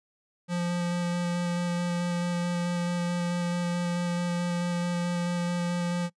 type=tone with vibrato; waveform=square; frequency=174.7 Hz; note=F3; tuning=1 cent sharp; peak=-27 dBFS; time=0.48-6.1 s; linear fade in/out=50 ms; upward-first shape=square; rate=4.6 Hz; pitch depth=8 cents each way; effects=noise-tail reverb RT60 0.1 s tail -23 dB re dry + resampled to 22050 Hz